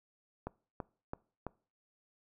click train, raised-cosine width 1 ms, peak -24 dBFS, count 4, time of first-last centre 0.47-1.467 s, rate 3.01 Hz, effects noise-tail reverb RT60 0.4 s tail -23 dB re dry

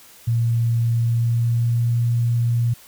sine tone with pitch glide, 116.54 to 118.37 Hz, A#2 to A#2, 0 to +27 cents, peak -16 dBFS, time 0.27-2.74 s, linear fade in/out 10 ms, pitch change +27 cents, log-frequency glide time 0.95-1.97 s, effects white hiss -47 dBFS RMS until 2.87 s

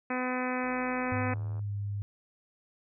harmonic tone, 252.8 Hz, B3, 41 cents sharp, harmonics 1 / 2 / 3 / 4 / 5 / 6 / 7 / 8 / 9 / 10, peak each -33 / -36 / -38 / -39 / -40 / -41 / -41 / -42 / -43 / -43 dBFS, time 0.1-1.34 s, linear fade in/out 5 ms
click train, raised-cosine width 1 ms, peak -37 dBFS, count 78, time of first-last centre 0.64-1.593 s, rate 80.8 Hz
sine tone with pitch glide, 103.83 to 101.52 Hz, G#2 to G#2, 0 to -39 cents, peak -31 dBFS, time 1.12-2.02 s, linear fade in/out 0 ms, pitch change -39 cents, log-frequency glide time 1.59-1.71 s
effects none

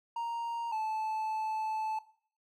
triangle tone pair in turn, 932.3 / 872.6 Hz, A#5 / A5, 0 / -15 cents, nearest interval minor second, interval 115 cents, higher first, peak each -31 / -29 dBFS, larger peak second, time 0.16-0.72 / 0.72-1.99 s, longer second, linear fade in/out 5 ms, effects noise-tail reverb RT60 0.5 s tail -17 dB re dry

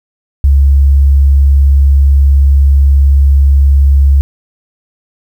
sine tone, 69.3 Hz, C#2, in tune, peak -3 dBFS, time 0.44-4.21 s, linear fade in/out 0 ms, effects 7-bit

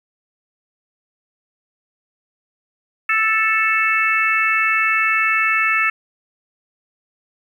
harmonic tone, 440 Hz, A4, in tune, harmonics 3 / 4 / 5 / 6, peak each -20 / -20 / -20 / -20 dBFS, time 3.09-5.9 s, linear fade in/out 5 ms, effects 8-bit

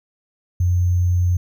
sine tone with sample-and-hold, 89 Hz, F2, 33 cents sharp, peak -14 dBFS, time 0.6-1.37 s, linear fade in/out 5 ms, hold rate 6300 Hz, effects none

